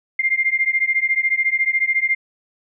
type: beating tone pair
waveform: sine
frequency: 2100 / 2114 Hz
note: C7 / C7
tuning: +6 / +17 cents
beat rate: 14 Hz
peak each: -19 dBFS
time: 0.19-2.15 s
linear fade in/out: 5 ms
effects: none